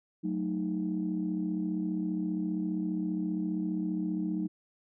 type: chord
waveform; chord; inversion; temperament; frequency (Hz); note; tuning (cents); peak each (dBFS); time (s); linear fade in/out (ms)
sine; D# diminished; first; equal; 185 / 220 / 311.1; F#3 / A3 / D#4; 0 / 0 / 0; -32 / -36 / -32; 0.23-4.48; 20
effects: tanh soft clip ceiling -21 dBFS